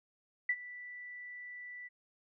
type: tone with ADSR envelope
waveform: sine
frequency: 1971 Hz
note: B6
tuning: 4 cents flat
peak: -26 dBFS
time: 0.49-1.89 s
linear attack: 5 ms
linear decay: 55 ms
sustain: -18 dB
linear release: 25 ms
effects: none